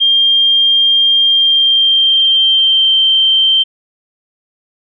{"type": "tone with pitch glide", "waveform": "sine", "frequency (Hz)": [3200, 3131], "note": ["G7", "G7"], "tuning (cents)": [35, -3], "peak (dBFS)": -7, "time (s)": [0, 3.64], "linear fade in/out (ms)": 20, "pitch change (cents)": -38, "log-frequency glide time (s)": [1.24, 2.95], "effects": []}